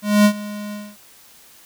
square tone with ADSR envelope, 207.7 Hz, G#3, in tune, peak -9 dBFS, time 0.02-0.97 s, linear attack 230 ms, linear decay 76 ms, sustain -19 dB, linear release 240 ms, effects white hiss -48 dBFS RMS until 1.65 s

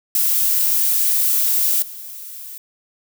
violet noise with level steps, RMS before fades -17 / -34 dBFS, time 0.15-2.58 s, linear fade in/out 2 ms, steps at 1.82 s, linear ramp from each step 5 ms, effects none

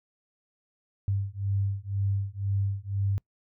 sine beating tone pair, 98 / 100 Hz, G2 / G2, 0 / +35 cents, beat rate 2 Hz, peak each -29 dBFS, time 1.08-3.18 s, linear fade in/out 0 ms, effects noise-tail reverb RT60 0.1 s tail -25 dB re dry

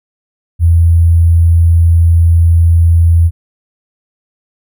sine tone with sample-and-hold, 83.9 Hz, E2, 31 cents sharp, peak -4 dBFS, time 0.59-3.31 s, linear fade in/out 50 ms, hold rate 11025 Hz, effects none

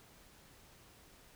silence, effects pink hiss -61 dBFS RMS until 1.35 s

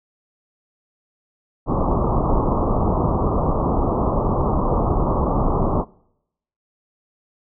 pink low-pass noise, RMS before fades -19 dBFS, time 1.66-5.85 s, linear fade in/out 50 ms, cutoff 1200 Hz, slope 96 dB/octave, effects noise-tail reverb RT60 0.8 s tail -25 dB re dry

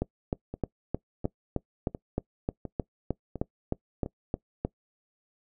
two click trains, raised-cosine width 2 ms, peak -22 / -14 dBFS, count 6 / 16, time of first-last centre 0.54-4.061 / 0.02-4.65 s, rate 1.42 / 3.24 Hz, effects noise-tail reverb RT60 0.1 s tail -22 dB re dry

